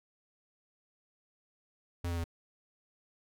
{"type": "tone with pitch steps", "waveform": "square", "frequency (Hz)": [86.8, 85.31, 83.84], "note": ["F2", "F2", "E2"], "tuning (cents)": [-10, -40, 30], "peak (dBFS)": -33, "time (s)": [2.04, 2.241], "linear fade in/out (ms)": 5, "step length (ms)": 67, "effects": []}